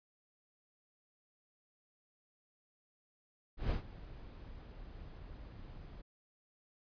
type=noise with ADSR envelope; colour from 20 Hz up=brown; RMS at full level=-32 dBFS; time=3.57-6.02 s; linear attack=140 ms; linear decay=110 ms; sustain=-18 dB; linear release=13 ms; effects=resampled to 11025 Hz